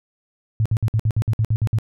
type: tone bursts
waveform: sine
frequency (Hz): 109.9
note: A2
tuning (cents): -2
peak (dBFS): -15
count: 11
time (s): 0.6-1.786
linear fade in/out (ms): 0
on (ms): 56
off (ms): 57
effects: none